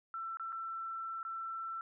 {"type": "tone with dropouts", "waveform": "sine", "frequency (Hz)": 1339, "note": "E6", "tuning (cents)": 27, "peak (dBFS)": -38, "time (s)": [0.14, 1.81], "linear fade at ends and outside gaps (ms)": 1, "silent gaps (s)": [[0.371, 0.397], [0.522, 0.527], [1.23, 1.25]], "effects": []}